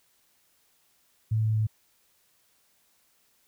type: tone with pitch steps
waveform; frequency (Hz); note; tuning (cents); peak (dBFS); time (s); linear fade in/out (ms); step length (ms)
sine; 110 / 109.37 / 108.74; A2 / A2 / A2; 0 / -10 / -20; -22; 1.31-1.67; 10; 120
effects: white hiss -67 dBFS RMS until 3.47 s